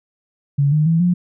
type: tone with pitch steps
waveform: sine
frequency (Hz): 141.5 / 152.53 / 164.43 / 177.25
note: C#3 / D#3 / E3 / F3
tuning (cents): +36 / -34 / -4 / +26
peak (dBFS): -12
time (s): 0.58-1.14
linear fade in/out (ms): 10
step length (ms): 140
effects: none